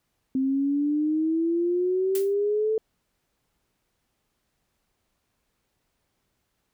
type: exponential sweep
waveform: sine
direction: up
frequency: 261.6 to 442.5 Hz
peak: -21 dBFS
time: 0.35-2.78 s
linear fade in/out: 2 ms
type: noise with exponential decay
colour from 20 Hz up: blue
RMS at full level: -30 dBFS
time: 2.15-2.34 s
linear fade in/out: 2 ms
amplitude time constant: 41 ms
effects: pink hiss -75 dBFS RMS until 6.73 s